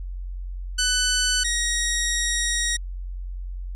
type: tone pair in turn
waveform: 10% pulse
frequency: 1500 / 1889.9 Hz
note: F#6 / A#6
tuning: +23 / +23 cents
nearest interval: major third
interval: 400 cents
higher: second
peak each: -11 / -12 dBFS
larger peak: first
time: 0.78-1.44 / 1.44-2.77 s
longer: second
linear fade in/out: 10 ms
effects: added 45 Hz sine -29 dBFS peak until 3.75 s + resampled to 22050 Hz